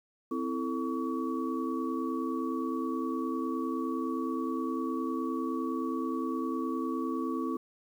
sine tone cluster, 259.4 / 329.1 / 442.3 / 1131 Hz, C4 / E4 / A4 / C#6, -15 / -3 / +9 / +34 cents, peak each -33 / -34 / -39 / -38 dBFS, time 0.31-7.57 s, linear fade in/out 5 ms, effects 10-bit

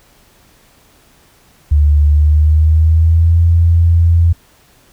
sine tone with pitch glide, 73.8 to 84.29 Hz, D2 to E2, +9 to +39 cents, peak -6 dBFS, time 1.71-4.33 s, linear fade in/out 10 ms, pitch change +230 cents, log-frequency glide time 2.08-3.4 s, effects pink hiss -49 dBFS RMS until 4.92 s

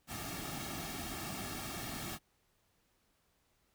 pink noise with comb filter, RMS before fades -42 dBFS, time 0.07-2.19 s, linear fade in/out 50 ms, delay 2 ms, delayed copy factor -0.7, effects pink hiss -75 dBFS RMS until 3.74 s

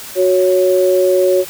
sine tone pair together, 368.1 / 554.4 Hz, F#4 / C#5, -9 / 0 cents, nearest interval perfect fifth, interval 709 cents, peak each -12 dBFS, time 0.15-1.45 s, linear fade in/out 50 ms, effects white hiss -31 dBFS RMS until 1.49 s

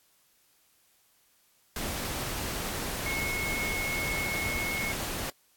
sine tone in noise, 2181 Hz, C#7, 29 cents flat, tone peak -31 dBFS, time 3.06-4.92 s, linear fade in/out 2 ms, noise pink, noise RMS -34 dBFS, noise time 1.76-5.3 s, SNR 0 dB, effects white hiss -66 dBFS RMS until 5.56 s + AAC 64 kbps

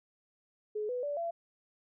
sine tone with pitch steps, 424.1 / 495.7 / 579.3 / 677.1 Hz, G#4 / B4 / D5 / E5, +36 / +6 / -24 / +46 cents, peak -32 dBFS, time 0.75-1.31 s, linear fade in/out 10 ms, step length 140 ms, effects none

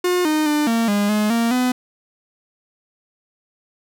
45% pulse tone with pitch steps, 359.1 / 307.7 / 298.6 / 229.4 / 204.3 / 211.4 / 231.8 / 251.2 Hz, F4 / D#4 / D4 / A#3 / G#3 / G#3 / A#3 / B3, +48 / -19 / +29 / -28 / -28 / +31 / -10 / +30 cents, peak -16 dBFS, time 0.04-1.72 s, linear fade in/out 5 ms, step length 210 ms, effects none

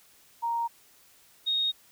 sine tone pair in turn, 932.3 / 3729 Hz, A#5 / A#7, 0 / 0 cents, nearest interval 2 octaves, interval 2400 cents, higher second, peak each -26 / -24 dBFS, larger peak second, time 0.42-0.68 / 1.46-1.72 s, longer neither, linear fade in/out 20 ms, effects white hiss -59 dBFS RMS until 1.91 s

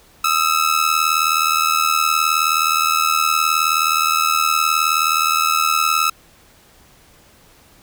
sawtooth ring-modulated tone, 1300 Hz, E6, 24 cents flat, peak -8 dBFS, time 0.24-6.1 s, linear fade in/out 5 ms, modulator 39.6 Hz, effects pink hiss -50 dBFS RMS until 7.82 s

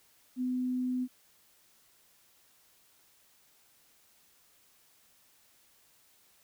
sine tone, 252.5 Hz, B3, 39 cents sharp, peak -29 dBFS, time 0.36-1.08 s, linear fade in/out 50 ms, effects white hiss -65 dBFS RMS until 6.43 s

